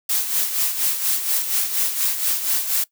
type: noise with tremolo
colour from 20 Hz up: blue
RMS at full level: -19 dBFS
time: 0.09-2.84 s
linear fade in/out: 5 ms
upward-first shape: sine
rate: 4.2 Hz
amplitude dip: 60%
effects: noise-tail reverb RT60 0.1 s tail -20 dB re dry